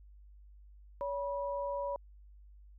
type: tone pair together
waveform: sine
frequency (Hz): 566.2 / 973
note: C#5 / B5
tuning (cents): +37 / -26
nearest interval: major sixth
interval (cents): 937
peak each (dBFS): -35 / -38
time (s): 1.01-1.96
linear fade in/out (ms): 0
effects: added 50 Hz sine -53 dBFS peak until 2.78 s